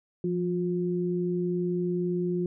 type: tone pair together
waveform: sine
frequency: 174.61 / 356.8 Hz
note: F3 / F4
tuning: 0 / +37 cents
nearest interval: octave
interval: 1237 cents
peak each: -28 dBFS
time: 0.24-2.46 s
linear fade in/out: 2 ms
effects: none